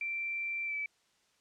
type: tone with pitch glide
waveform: sine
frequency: 2349 to 2306 Hz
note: D7 to D7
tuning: 0 to -32 cents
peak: -33 dBFS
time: 0.01-0.86 s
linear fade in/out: 2 ms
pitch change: -32 cents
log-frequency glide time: 0.65-0.75 s
effects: white hiss -71 dBFS RMS until 1.4 s + low-pass 7000 Hz 12 dB/octave